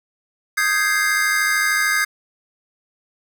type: chord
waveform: square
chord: Ab major seventh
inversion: second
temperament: equal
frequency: 1244.5 / 1568 / 1661.2 / 2093 Hz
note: Eb6 / G6 / Ab6 / C7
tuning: 0 / 0 / 0 / 0 cents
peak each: -26 / -23 / -22 / -22 dBFS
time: 0.57-2.05 s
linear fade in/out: 10 ms
effects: none